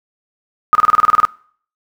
sine tone bursts, 1244.5 Hz, D#6, in tune, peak -6 dBFS, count 11, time 0.73-1.251 s, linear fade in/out 0 ms, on 21 ms, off 29 ms, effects noise-tail reverb RT60 0.5 s tail -21 dB re dry

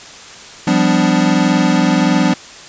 square chord, G dominant seventh, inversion third, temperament equal with one note detuned, 174.61 / 196 / 250.2 / 293.7 Hz, F3 / G3 / B3 / D4, 0 / 0 / +23 / 0 cents, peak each -17 dBFS, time 0.67-2.34 s, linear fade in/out 5 ms, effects white hiss -35 dBFS RMS until 2.68 s + resampled to 16000 Hz

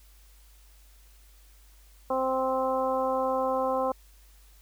harmonic tone, 261.6 Hz, C4, in tune, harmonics 1 / 2 / 3 / 4 / 5, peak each -35 / -27 / -31 / -31 / -38 dBFS, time 2.1-3.92 s, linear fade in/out 5 ms, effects added 50 Hz sine -53 dBFS peak until 4.61 s + white hiss -61 dBFS RMS until 4.61 s

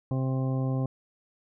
harmonic tone, 131.5 Hz, C3, 9 cents sharp, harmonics 1 / 2 / 3 / 4 / 5 / 6 / 8, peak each -26 / -32 / -41 / -38 / -44 / -44 / -46 dBFS, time 0.11-0.86 s, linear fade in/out 2 ms, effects none

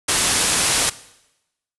white low-pass noise, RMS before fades -19 dBFS, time 0.08-0.9 s, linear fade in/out 10 ms, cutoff 11000 Hz, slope 96 dB/octave, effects noise-tail reverb RT60 0.9 s tail -18 dB re dry

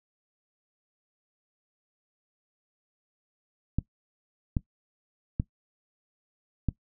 clicks, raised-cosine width 5 ms, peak -13 dBFS, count 4, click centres 3.786 / 4.568 / 5.399 / 6.687 s, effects noise-tail reverb RT60 0.1 s tail -19 dB re dry

